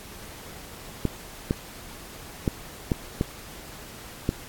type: clicks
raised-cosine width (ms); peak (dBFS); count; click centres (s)
3; -9; 6; 1.053 / 1.509 / 2.478 / 2.918 / 3.211 / 4.291
effects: pink hiss -43 dBFS RMS until 4.48 s + AAC 64 kbps